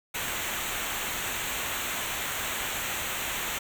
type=noise with comb filter; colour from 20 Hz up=pink; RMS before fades=-32 dBFS; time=0.14-3.59 s; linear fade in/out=10 ms; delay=0.2 ms; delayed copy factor=-0.75; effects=none